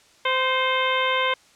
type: harmonic tone with a mistuned harmonic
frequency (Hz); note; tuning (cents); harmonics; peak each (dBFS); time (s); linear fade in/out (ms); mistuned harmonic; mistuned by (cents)
518; C5; -17; 1 / 2 / 3 / 4 / 5 / 6 / 7; -26 / -24 / -29 / -26 / -32 / -29 / -32; 0.25-1.34; 5; 4; +40
effects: white hiss -55 dBFS RMS until 1.55 s + low-pass 7000 Hz 12 dB/octave